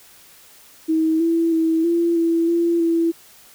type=tone with pitch steps; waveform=sine; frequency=319.3 / 332.1 / 324.2 / 339.3 / 332.7 / 339.4 / 332.8 Hz; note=D#4 / E4 / E4 / F4 / E4 / F4 / E4; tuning=+45 / +13 / -29 / -50 / +16 / -49 / +17 cents; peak=-15 dBFS; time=0.88-3.12 s; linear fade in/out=20 ms; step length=320 ms; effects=white hiss -48 dBFS RMS until 3.54 s